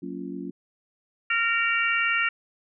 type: chord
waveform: sine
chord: Gb major seventh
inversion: none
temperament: just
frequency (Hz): 185 / 231.2 / 277.5 / 346.9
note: Gb3 / Bb3 / Db4 / F4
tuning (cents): 0 / -14 / +2 / -12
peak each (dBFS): -37 / -39 / -35 / -38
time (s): 0.02-0.51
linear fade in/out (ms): 10
type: harmonic tone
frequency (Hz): 461.6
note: A#4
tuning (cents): -17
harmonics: 3 / 4 / 5 / 6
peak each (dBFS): -26 / -27 / -27 / -27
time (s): 1.3-2.29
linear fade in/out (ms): 5
effects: none